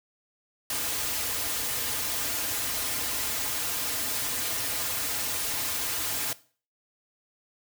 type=noise with comb filter; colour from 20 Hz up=white; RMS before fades=-30 dBFS; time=0.7-6.33 s; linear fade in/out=2 ms; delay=5.3 ms; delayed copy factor=-0.95; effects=noise-tail reverb RT60 0.4 s tail -18 dB re dry